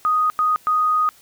sine tone bursts at uneven times, 1244.5 Hz, D#6, in tune, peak -15 dBFS, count 3, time 0.05-0.3 / 0.39-0.56 / 0.67-1.09 s, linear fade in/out 0 ms, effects white hiss -51 dBFS RMS until 1.21 s

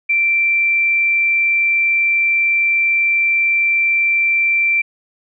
sine tone, 2349 Hz, D7, in tune, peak -12 dBFS, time 0.09-4.82 s, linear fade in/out 10 ms, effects none

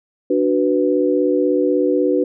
sine chord, B minor, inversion first, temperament equal, 293.7 / 370 / 493.9 Hz, D4 / F#4 / B4, 0 / 0 / 0 cents, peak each -18 dBFS, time 0.3-2.24 s, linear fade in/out 5 ms, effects none

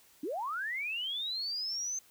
sine linear sweep, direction up, 258.7 to 6300 Hz, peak -33 dBFS, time 0.23-1.99 s, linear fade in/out 5 ms, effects white hiss -62 dBFS RMS until 2.1 s

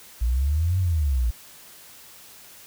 sine exponential two-way sweep, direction up then down, 56 to 95.1 to 56 Hz, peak -19 dBFS, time 0.21-1.31 s, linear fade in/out 10 ms, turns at 0.79 s, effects white hiss -47 dBFS RMS until 2.66 s

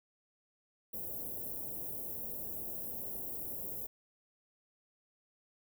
white band-stop noise, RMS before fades -41 dBFS, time 0.93-3.87 s, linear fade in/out 10 ms, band 610 to 13000 Hz, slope 24 dB/octave, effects none

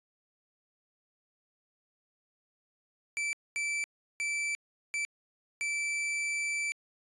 45% pulse tone bursts at uneven times, 2325 Hz, D7, 18 cents flat, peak -30 dBFS, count 5, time 3.17-3.33 / 3.56-3.84 / 4.2-4.55 / 4.94-5.05 / 5.61-6.72 s, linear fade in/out 0 ms, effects resampled to 24000 Hz

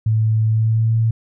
sine tone with pitch glide, 110 to 112.9 Hz, A2 to A2, 0 to +45 cents, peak -13 dBFS, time 0.06-1.11 s, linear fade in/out 5 ms, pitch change +45 cents, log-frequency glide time 0.48-0.94 s, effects none

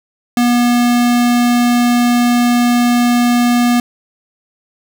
square tone, 241.6 Hz, B3, 38 cents flat, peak -10 dBFS, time 0.37-3.8 s, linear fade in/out 2 ms, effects none

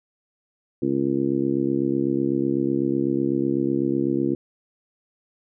harmonic tone, 68 Hz, C#2, 33 cents flat, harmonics 2 / 3 / 4 / 5 / 6 / 7, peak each -31 / -29 / -24 / -23 / -34 / -34 dBFS, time 0.82-4.35 s, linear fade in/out 5 ms, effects none

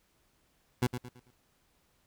20% pulse tone with echo, 123.47 Hz, B2, in tune, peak -20 dBFS, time 0.82-0.87 s, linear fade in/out 5 ms, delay 110 ms, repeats 4, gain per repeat -9 dB, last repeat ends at 1.31 s, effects pink hiss -71 dBFS RMS until 2.06 s

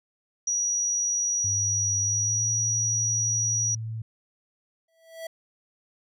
sine tone, 5800 Hz, F#8, 35 cents flat, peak -23 dBFS, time 0.47-3.75 s, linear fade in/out 5 ms
sine tone with pitch glide, 101.9 to 111.77 Hz, G#2 to A2, -32 to +28 cents, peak -30 dBFS, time 1.44-4.02 s, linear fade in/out 5 ms, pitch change +160 cents, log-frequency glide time 2-2.49 s
square tone with exponential growth, 655 Hz, E5, 11 cents flat, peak -32 dBFS, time 4.88-5.27 s, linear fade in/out 5 ms, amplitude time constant 83 ms
effects none

